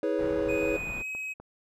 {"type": "chord", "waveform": "triangle", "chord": "C# minor seventh", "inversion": "first", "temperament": "equal with one note detuned", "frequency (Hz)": [322.3, 415.3, 493.9, 554.4], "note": ["E4", "G#4", "B4", "C#5"], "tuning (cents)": [-39, 0, 0, 0], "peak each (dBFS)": -29, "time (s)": [0.03, 0.77], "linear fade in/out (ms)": 2}
{"type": "low-pass noise", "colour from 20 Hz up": "pink", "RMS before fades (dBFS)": -40, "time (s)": [0.18, 1.03], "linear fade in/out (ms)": 20, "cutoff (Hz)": 1500, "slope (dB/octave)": 12}
{"type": "tone with pitch glide", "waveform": "triangle", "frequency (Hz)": [2489, 2544], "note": ["D#7", "D#7"], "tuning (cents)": [0, 38], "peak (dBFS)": -31, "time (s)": [0.48, 1.34], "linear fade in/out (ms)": 20, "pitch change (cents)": 38, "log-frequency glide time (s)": [0.98, 1.06]}
{"type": "click train", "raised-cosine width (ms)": 1, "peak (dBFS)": -31, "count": 4, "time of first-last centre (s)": [0.65, 1.4], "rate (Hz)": 4}
{"effects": []}